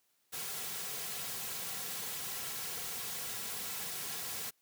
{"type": "noise with comb filter", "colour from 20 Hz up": "white", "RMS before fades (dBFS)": -40, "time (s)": [0.32, 4.51], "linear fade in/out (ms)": 20, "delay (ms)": 3.3, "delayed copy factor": -0.55, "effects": ["white hiss -75 dBFS RMS until 4.61 s", "high-pass 80 Hz 12 dB/octave"]}